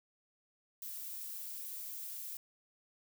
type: noise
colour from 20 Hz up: violet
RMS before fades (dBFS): -44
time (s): 0.82-2.37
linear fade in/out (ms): 2
effects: none